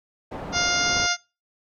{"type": "low-pass noise", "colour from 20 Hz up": "white", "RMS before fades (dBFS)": -34, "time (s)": [0.31, 1.07], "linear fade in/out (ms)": 10, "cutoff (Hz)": 710, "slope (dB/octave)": 12}
{"type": "harmonic tone", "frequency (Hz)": 704, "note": "F5", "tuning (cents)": 14, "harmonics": [1, 2, 3, 4, 5, 6, 7, 8, 9], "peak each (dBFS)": [-30, -25, -29, -32, -30, -33, -28, -30, -30], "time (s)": [0.52, 1.17], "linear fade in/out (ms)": 50}
{"type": "clicks", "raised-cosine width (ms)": 5, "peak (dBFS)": -25, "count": 5, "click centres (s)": [0.569, 0.682, 0.882, 0.968, 0.999]}
{"effects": ["noise-tail reverb RT60 0.3 s tail -24 dB re dry"]}